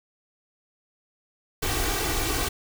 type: noise with comb filter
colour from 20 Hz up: pink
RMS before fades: -26 dBFS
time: 1.62-2.49 s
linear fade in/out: 10 ms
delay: 2.6 ms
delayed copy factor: +0.85
effects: none